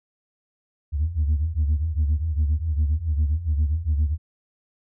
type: tone cluster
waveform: sine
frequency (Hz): 72.6 / 75.2 / 82.6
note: D2 / D2 / E2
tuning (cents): -19 / +42 / +4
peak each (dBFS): -24 / -21 / -24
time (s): 0.92-4.18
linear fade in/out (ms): 50
effects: tanh soft clip ceiling -15 dBFS